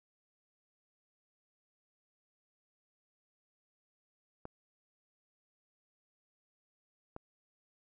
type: clicks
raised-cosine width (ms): 1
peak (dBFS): -29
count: 2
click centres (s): 4.454 / 7.164
effects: none